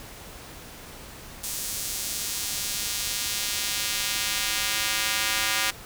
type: tone with high-pass filter sweep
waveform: square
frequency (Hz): 109.5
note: A2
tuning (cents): -8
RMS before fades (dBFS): -28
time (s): 1.43-5.71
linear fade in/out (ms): 10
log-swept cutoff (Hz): 7200 to 1800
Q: 0.75
effects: pink hiss -43 dBFS RMS until 5.85 s